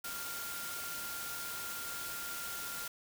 sine tone in noise, 1396.9 Hz, F6, in tune, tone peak -44 dBFS, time 0.04-2.88 s, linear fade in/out 5 ms, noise white, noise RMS -42 dBFS, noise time 0.04-2.88 s, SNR -5 dB, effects none

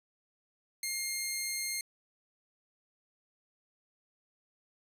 10% pulse tone, 2124 Hz, C7, 25 cents sharp, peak -24 dBFS, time 0.83-1.81 s, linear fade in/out 2 ms, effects resampled to 32000 Hz

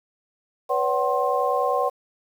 sine tone cluster, 494.1 / 564 / 756 / 1059 Hz, B4 / C#5 / F#5 / C6, +1 / +30 / +37 / +21 cents, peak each -25 dBFS, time 0.69-1.9 s, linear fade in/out 20 ms, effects 8-bit

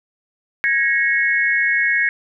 sine tone cluster, 1653 / 1890 / 2187 Hz, G#6 / A#6 / C#7, -9 / +23 / -24 cents, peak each -19 dBFS, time 0.64-2.09 s, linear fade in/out 0 ms, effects none

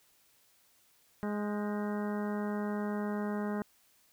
harmonic tone with a mistuned harmonic, 207.7 Hz, G#3, in tune, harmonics 1 / 2 / 3 / 4 / 5 / 6 / 7 / 8 / 9, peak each -33 / -39 / -43 / -45 / -47 / -49 / -50 / -51 / -52 dBFS, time 1.23-3.62 s, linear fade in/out 0 ms, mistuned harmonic 8, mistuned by -79 cents, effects white hiss -67 dBFS RMS until 4.12 s

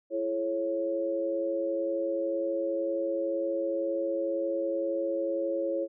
sine tone cluster, 336.1 / 427 / 549 Hz, E4 / G#4 / C#5, +34 / +48 / -17 cents, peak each -32 / -37 / -29 dBFS, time 0.1-5.88 s, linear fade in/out 50 ms, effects none

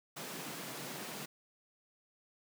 pink high-pass noise, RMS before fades -44 dBFS, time 0.16-1.26 s, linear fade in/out 10 ms, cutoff 130 Hz, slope 96 dB/octave, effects none

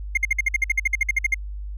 triangle tone bursts, 2123 Hz, C7, 25 cents sharp, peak -14 dBFS, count 16, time 0.15-1.344 s, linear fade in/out 5 ms, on 24 ms, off 54 ms, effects added 50 Hz sine -29 dBFS peak until 1.77 s

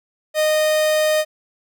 45% pulse tone, 617 Hz, D#5, 15 cents flat, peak -15 dBFS, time 0.34-1.25 s, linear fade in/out 50 ms, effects none

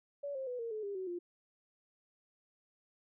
sine tone with pitch steps, 569 / 530.9 / 495.3 / 462.2 / 431.2 / 402.3 / 375.4 / 350.3 Hz, C#5 / C5 / B4 / A#4 / A4 / G4 / F#4 / F4, +45 / +25 / +5 / -15 / -35 / +45 / +25 / +5 cents, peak -37 dBFS, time 0.23-1.19 s, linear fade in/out 10 ms, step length 120 ms, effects none

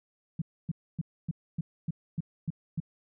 sine tone bursts, 162.4 Hz, E3, 26 cents flat, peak -27 dBFS, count 9, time 0.39-2.802 s, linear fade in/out 5 ms, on 28 ms, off 270 ms, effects none

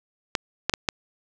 clicks, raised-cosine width 0.2 ms, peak -4 dBFS, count 4, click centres 0.352 / 0.696 / 0.738 / 0.888 s, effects none

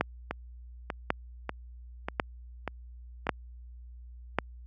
two click trains, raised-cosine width 0.5 ms, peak -9 / -16 dBFS, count 5 / 6, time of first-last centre 0.01-4.386 / 0.31-3.269 s, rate 0.914 / 1.69 Hz, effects added 60 Hz sine -35 dBFS peak until 4.66 s + high-pass 100 Hz 12 dB/octave

